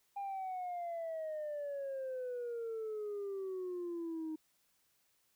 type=exponential sweep; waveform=sine; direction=down; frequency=807 to 311.1 Hz; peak=-36 dBFS; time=0.16-4.36 s; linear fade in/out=10 ms; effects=tanh soft clip ceiling -36 dBFS + white hiss -75 dBFS RMS until 5.35 s